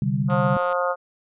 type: chord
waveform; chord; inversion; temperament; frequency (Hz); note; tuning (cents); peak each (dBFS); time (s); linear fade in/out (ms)
sine; C suspended second; none; equal; 130.81 / 146.83 / 196; C3 / D3 / G3; 0 / 0 / 0; -24; 0.02-0.57; 2
type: harmonic tone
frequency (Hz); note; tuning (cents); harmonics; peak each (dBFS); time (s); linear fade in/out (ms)
177.9; F3; +32; 3 / 4 / 5 / 6 / 7 / 8; -23 / -29 / -31 / -31 / -26 / -31; 0.28-0.96; 50
type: click train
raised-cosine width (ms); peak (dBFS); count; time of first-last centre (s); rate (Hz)
0.2; -24; 81; 0.3-0.728; 187
effects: resampled to 8000 Hz